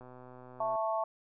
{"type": "click train", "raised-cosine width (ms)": 1, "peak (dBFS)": -37, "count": 95, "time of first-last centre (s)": [0.01, 0.756], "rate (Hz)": 126}
{"type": "harmonic tone", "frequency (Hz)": 220.4, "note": "A3", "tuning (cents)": 3, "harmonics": [3, 4, 5], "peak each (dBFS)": [-32, -34, -36], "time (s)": [0.6, 1.04], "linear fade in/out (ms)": 5}
{"effects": []}